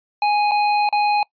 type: tone with dropouts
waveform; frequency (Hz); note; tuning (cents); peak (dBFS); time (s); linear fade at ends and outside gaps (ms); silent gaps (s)
square; 830.6; G#5; 0; -16; 0.22-1.23; 2; 0.512-0.517 / 0.89-0.926
effects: noise-tail reverb RT60 0.1 s tail -23 dB re dry + resampled to 11025 Hz